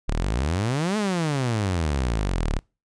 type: exponential two-way sweep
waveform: sawtooth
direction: up then down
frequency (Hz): 33.09 to 219.5 to 33.09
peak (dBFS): -18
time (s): 0.08-2.59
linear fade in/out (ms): 0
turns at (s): 0.97
effects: noise-tail reverb RT60 0.3 s tail -26 dB re dry + resampled to 22050 Hz